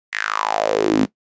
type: tone with high-pass filter sweep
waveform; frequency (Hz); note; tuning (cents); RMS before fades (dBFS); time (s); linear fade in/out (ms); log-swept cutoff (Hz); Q
sawtooth; 53.2; G#1; +42; -19; 0.12-1.06; 20; 2000 to 230; 5.8
effects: noise-tail reverb RT60 0.1 s tail -17 dB re dry + resampled to 16000 Hz